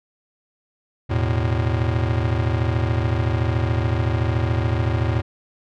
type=chord; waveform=square; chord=E suspended fourth; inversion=none; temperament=just; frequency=82.41 / 109.88 / 123.61 Hz; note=E2 / A2 / B2; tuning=0 / -2 / +2 cents; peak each=-24 / -22 / -26 dBFS; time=1.09-5.22 s; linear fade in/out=20 ms; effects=low-pass 3000 Hz 12 dB/octave